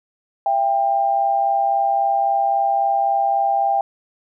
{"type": "tone pair together", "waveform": "sine", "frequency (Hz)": [670, 793.7], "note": ["E5", "G5"], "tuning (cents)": [28, 21], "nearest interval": "minor third", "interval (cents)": 293, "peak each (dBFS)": [-22, -16], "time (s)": [0.46, 3.81], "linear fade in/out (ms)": 2, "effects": []}